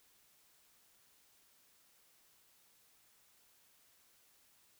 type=silence; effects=white hiss -69 dBFS RMS until 4.79 s